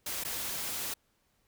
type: noise with dropouts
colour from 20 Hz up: white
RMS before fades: -36 dBFS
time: 0.06-0.94 s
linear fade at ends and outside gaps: 5 ms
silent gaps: 0.238-0.248 s
effects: pink hiss -73 dBFS RMS until 1.47 s